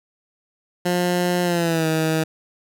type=tone with pitch glide; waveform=15% pulse; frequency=177.6 to 159.14 Hz; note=F3 to D#3; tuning=+29 to +39 cents; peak=-12 dBFS; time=0.85-2.24 s; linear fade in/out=10 ms; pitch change=-190 cents; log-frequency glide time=1.43-1.87 s; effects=none